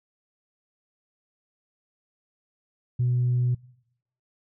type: tone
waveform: sine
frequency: 123.47 Hz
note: B2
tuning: in tune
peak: -19 dBFS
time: 2.99-3.55 s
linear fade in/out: 10 ms
effects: noise-tail reverb RT60 0.8 s tail -24 dB re dry + tanh soft clip ceiling -17 dBFS